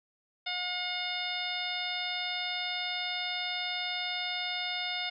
harmonic tone, 720 Hz, F#5, 47 cents flat, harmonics 1 / 2 / 3 / 4 / 5 / 6 / 7, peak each -40 / -42 / -37 / -40 / -36 / -44 / -43 dBFS, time 0.46-5.1 s, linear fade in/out 10 ms, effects none

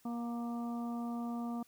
harmonic tone with a mistuned harmonic, 236.5 Hz, A#3, 25 cents sharp, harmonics 1 / 2 / 3 / 4 / 5, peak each -36 / -52 / -46 / -52 / -50 dBFS, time 0.05-1.63 s, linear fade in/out 5 ms, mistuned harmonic 4, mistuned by -21 cents, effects white hiss -67 dBFS RMS until 1.67 s

